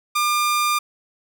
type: tone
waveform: sawtooth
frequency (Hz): 1200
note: D6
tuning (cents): +37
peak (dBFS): -14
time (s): 0.15-0.79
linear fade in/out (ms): 10
effects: none